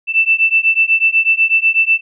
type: beating tone pair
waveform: sine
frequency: 2656 / 2664.1 Hz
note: E7 / E7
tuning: +12 / +18 cents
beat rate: 8.1 Hz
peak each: -13 dBFS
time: 0.07-2.01 s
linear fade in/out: 50 ms
effects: none